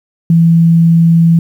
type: tone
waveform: sine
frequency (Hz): 166.4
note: E3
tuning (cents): +17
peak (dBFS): -4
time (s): 0.3-1.39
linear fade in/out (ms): 2
effects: 7-bit